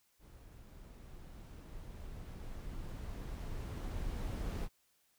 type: noise with level ramp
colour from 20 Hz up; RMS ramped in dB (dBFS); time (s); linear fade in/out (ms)
brown; -55 to -37; 0.19-4.69; 50
effects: white hiss -74 dBFS RMS until 5.18 s